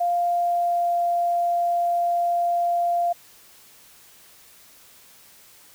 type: tone with pitch glide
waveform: sine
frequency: 698.5 to 694.1 Hz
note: F5 to F5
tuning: 0 to -11 cents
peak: -19 dBFS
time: 0-3.13 s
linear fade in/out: 10 ms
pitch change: -11 cents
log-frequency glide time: 0.22-0.97 s
effects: white hiss -51 dBFS RMS until 5.74 s